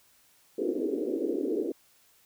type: band-pass noise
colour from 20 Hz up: white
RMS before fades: -30 dBFS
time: 0.58-1.72 s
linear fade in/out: 5 ms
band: 270 to 450 Hz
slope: 48 dB/octave
effects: white hiss -63 dBFS RMS until 2.25 s